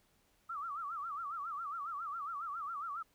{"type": "tone with vibrato", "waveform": "sine", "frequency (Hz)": 1244.5, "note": "D#6", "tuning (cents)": 0, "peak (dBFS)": -38, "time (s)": [0.49, 3.03], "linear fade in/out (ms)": 10, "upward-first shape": "sine", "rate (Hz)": 7.3, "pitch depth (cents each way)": 180, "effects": ["pink hiss -72 dBFS RMS until 3.14 s"]}